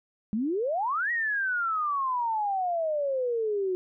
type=exponential two-way sweep; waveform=sine; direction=up then down; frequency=200.9 to 1924 to 362.1 Hz; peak=-25 dBFS; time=0.33-3.75 s; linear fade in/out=0 ms; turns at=1.11 s; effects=none